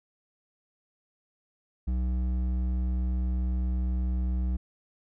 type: tone with hard clipping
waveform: triangle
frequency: 62.3 Hz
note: B1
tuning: 16 cents sharp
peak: -27 dBFS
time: 1.87-4.57 s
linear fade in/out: 10 ms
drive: 12 dB
effects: none